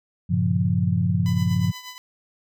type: chord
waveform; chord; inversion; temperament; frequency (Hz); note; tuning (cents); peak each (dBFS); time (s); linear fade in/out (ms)
sine; G half-diminished seventh; none; equal; 98 / 116.54 / 138.59 / 174.61; G2 / Bb2 / Db3 / F3; 0 / 0 / 0 / 0; -23 / -26 / -26 / -22; 0.29-1.72; 20
type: tone with tremolo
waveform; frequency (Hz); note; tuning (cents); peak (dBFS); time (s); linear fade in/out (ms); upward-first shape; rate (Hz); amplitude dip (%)
10% pulse; 1001; B5; +23; -25; 1.26-1.98; 0; triangle; 8.4; 70
effects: none